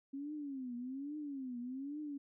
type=tone with vibrato; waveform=sine; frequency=269.8 Hz; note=C#4; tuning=47 cents flat; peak=-40 dBFS; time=0.13-2.18 s; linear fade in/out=10 ms; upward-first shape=triangle; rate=1.2 Hz; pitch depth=220 cents each way; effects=none